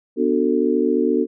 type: chord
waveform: sine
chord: B minor seventh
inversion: none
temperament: just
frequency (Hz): 246.9 / 296.3 / 370.4 / 444.5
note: B3 / D4 / F#4 / A4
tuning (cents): 0 / +15 / +2 / +18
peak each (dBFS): -21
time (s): 0.16-1.27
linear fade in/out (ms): 50
effects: none